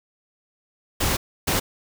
pink noise bursts at uneven times, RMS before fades -22 dBFS, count 2, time 1-1.17 / 1.47-1.6 s, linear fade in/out 10 ms, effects none

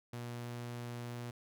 sawtooth tone, 120.1 Hz, B2, 48 cents flat, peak -37 dBFS, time 0.13-1.31 s, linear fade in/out 5 ms, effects none

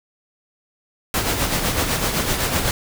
pink noise with tremolo, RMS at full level -19 dBFS, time 1.14-2.71 s, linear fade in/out 2 ms, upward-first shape sine, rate 7.9 Hz, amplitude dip 50%, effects none

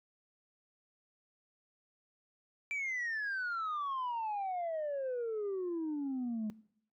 sine exponential sweep, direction down, 2349 to 209 Hz, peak -32 dBFS, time 2.71-6.5 s, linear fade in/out 0 ms, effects noise-tail reverb RT60 0.7 s tail -22 dB re dry + tanh soft clip ceiling -32 dBFS

